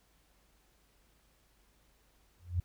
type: tone with exponential growth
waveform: sine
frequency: 88 Hz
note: F2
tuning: 14 cents sharp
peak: -25 dBFS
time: 2.39-2.6 s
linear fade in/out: 5 ms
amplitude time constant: 45 ms
effects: added 50 Hz sine -70 dBFS peak until 2.64 s + pink hiss -70 dBFS RMS until 2.64 s